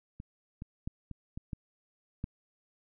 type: clicks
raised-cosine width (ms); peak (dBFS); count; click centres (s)
5; -30 / -28 / -23 / -29 / -27 / -24 / -22; 7; 0.201 / 0.621 / 0.875 / 1.113 / 1.375 / 1.532 / 2.241
effects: none